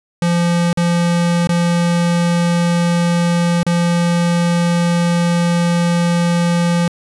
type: tone with dropouts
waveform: square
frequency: 172.3 Hz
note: F3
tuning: 23 cents flat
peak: -13 dBFS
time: 0.22-6.88 s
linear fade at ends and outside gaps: 2 ms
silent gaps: 0.73-0.773 / 1.472-1.491 / 3.631-3.665 s
effects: resampled to 24000 Hz